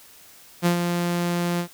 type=tone with ADSR envelope; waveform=sawtooth; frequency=173.9 Hz; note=F3; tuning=7 cents flat; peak=-12 dBFS; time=0.62-1.68 s; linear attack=40 ms; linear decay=100 ms; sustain=-6 dB; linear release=88 ms; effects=white hiss -49 dBFS RMS until 1.73 s